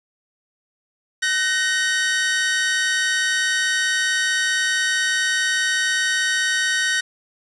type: tone pair together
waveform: sawtooth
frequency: 1514.9 / 1864.7 Hz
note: F#6 / A#6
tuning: +40 / 0 cents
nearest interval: major third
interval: 360 cents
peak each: -18 / -17 dBFS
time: 1.22-7.01 s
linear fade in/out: 10 ms
effects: resampled to 22050 Hz + 7-bit